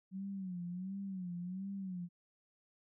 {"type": "tone with vibrato", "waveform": "sine", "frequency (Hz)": 185.7, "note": "F#3", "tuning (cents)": 7, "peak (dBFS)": -39, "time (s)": [0.11, 2.09], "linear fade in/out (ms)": 50, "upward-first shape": "sine", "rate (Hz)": 1.4, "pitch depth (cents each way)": 110, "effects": []}